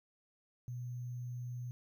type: tone with sample-and-hold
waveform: sine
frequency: 122.4 Hz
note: B2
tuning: 15 cents flat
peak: -39 dBFS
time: 0.68-1.71 s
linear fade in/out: 0 ms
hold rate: 6300 Hz
effects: none